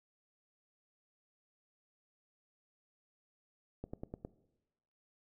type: slowing click train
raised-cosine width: 2 ms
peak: -28 dBFS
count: 5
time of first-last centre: 3.84-4.249 s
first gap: 95 ms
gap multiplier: 1.05
effects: noise-tail reverb RT60 1.0 s tail -19 dB re dry